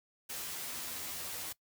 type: noise with comb filter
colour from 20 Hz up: white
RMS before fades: -41 dBFS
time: 0.29-1.53 s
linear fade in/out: 10 ms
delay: 12 ms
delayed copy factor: +1
effects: noise-tail reverb RT60 0.1 s tail -21 dB re dry